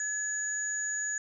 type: tone pair together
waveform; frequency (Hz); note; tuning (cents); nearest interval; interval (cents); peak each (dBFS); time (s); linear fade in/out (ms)
sine; 1696 / 6813; G#6 / G#8; +36 / +43; 2 octaves; 2407; -34 / -32; 0-1.18; 2
effects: none